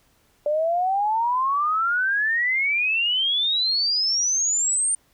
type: exponential sweep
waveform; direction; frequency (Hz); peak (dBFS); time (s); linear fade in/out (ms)
sine; up; 583 to 9000; -19; 0.46-4.95; 2
effects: pink hiss -62 dBFS RMS until 5.13 s